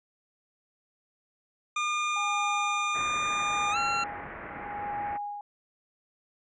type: tone with pitch glide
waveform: 25% pulse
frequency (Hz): 1210 to 1366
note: D#6 to F6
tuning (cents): -49 to -39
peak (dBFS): -23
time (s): 1.76-4.04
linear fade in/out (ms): 5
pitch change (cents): +210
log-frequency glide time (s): 3.71-3.77
type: tone with tremolo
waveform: sine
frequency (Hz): 822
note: G#5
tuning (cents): -18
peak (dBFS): -30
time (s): 2.16-5.41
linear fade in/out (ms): 2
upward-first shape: sine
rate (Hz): 0.78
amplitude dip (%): 95
type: low-pass noise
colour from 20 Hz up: white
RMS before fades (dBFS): -41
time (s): 2.94-5.18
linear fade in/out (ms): 20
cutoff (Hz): 2100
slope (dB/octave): 48
effects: resampled to 16000 Hz